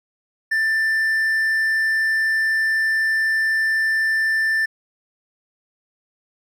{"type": "tone", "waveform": "triangle", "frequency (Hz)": 1776, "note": "A6", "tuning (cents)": 16, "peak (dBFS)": -15, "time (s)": [0.51, 4.66], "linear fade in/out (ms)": 10, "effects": []}